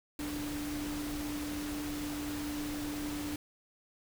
sine tone in noise, 295 Hz, D4, 8 cents sharp, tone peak -36 dBFS, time 0.19-3.36 s, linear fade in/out 2 ms, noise pink, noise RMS -42 dBFS, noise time 0.19-3.36 s, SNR +3 dB, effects none

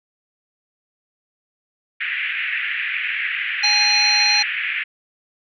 pink band-pass noise, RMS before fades -24 dBFS, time 2-4.84 s, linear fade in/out 10 ms, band 1700 to 2700 Hz, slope 48 dB/octave
harmonic tone, 830.6 Hz, G#5, in tune, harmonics 1 / 3 / 5 / 7, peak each -26 / -20 / -16 / -27 dBFS, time 3.63-4.43 s, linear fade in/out 10 ms
effects none

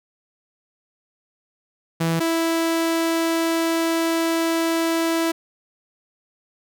sawtooth tone pair in turn, 164.81 / 329.6 Hz, E3 / E4, 0 / 0 cents, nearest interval octave, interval 1200 cents, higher second, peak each -15 dBFS, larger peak neither, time 2-2.2 / 2.2-5.32 s, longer second, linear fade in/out 10 ms, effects none

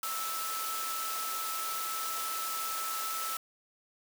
sine tone in noise, 1313 Hz, E6, 7 cents flat, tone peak -36 dBFS, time 0.03-3.37 s, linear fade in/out 2 ms, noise white, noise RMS -37 dBFS, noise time 0.03-3.37 s, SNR -2 dB, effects high-pass 400 Hz 12 dB/octave

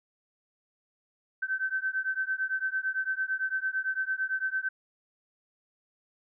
sine beating tone pair, 1535 / 1543.9 Hz, G6 / G6, -37 / -27 cents, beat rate 8.9 Hz, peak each -31 dBFS, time 1.42-4.69 s, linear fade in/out 10 ms, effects none

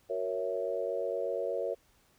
sine chord, F# dominant seventh, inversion none, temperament equal, 370 / 466.2 / 554.4 / 659.3 Hz, F#4 / A#4 / C#5 / E5, 0 / 0 / 0 / 0 cents, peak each -39 / -35 / -34 / -38 dBFS, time 0.09-1.75 s, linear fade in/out 20 ms, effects pink hiss -67 dBFS RMS until 2.18 s

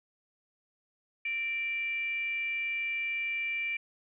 sine tone with frequency modulation, 2349 Hz, D7, in tune, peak -30 dBFS, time 1.25-3.77 s, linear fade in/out 5 ms, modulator 520 Hz, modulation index 0.33, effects none

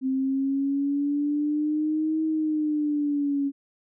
sine exponential two-way sweep, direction up then down, 261.6 to 317.2 to 277.6 Hz, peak -22 dBFS, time 0.01-3.52 s, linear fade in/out 50 ms, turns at 2.23 s, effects none

